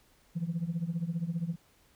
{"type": "tone with tremolo", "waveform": "sine", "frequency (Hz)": 168, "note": "E3", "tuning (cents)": 33, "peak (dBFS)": -25, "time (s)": [0.35, 1.56], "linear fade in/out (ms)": 20, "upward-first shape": "triangle", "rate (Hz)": 15, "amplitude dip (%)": 95, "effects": ["tanh soft clip ceiling -25 dBFS", "pink hiss -65 dBFS RMS until 1.95 s"]}